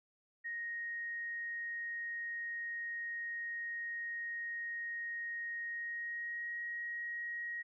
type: tone with pitch glide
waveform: sine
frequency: 1870 to 1889.5 Hz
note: A#6 to A#6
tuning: +5 to +23 cents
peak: -38 dBFS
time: 0.44-7.63 s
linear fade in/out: 20 ms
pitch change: +18 cents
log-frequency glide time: 5.65-6.55 s
effects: none